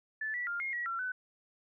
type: tone with pitch steps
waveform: sine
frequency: 1745 / 1953 / 1401 / 2140 / 1920 / 1360 / 1505 Hz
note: A6 / B6 / F6 / C7 / B6 / F6 / F#6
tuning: -15 / -20 / +5 / +38 / -49 / -46 / +29 cents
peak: -33 dBFS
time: 0.21-1.12 s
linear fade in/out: 5 ms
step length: 130 ms
effects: none